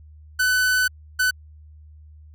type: tone bursts at uneven times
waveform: 45% pulse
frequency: 1503 Hz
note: F#6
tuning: 27 cents sharp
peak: -17 dBFS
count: 2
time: 0.39-0.88 / 1.19-1.31 s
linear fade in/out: 10 ms
effects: added 76 Hz sine -43 dBFS peak until 2.34 s